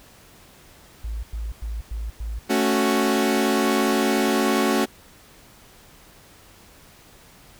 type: tone bursts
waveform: sine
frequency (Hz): 55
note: A1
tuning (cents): 0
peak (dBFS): -26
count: 5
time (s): 1.04-2.39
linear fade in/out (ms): 5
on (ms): 190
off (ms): 100
type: chord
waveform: sawtooth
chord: F# minor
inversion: first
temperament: equal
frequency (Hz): 220 / 277.2 / 370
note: A3 / C#4 / F#4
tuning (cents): 0 / 0 / 0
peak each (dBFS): -19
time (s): 2.49-4.86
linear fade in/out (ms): 20
effects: pink hiss -50 dBFS RMS until 7.59 s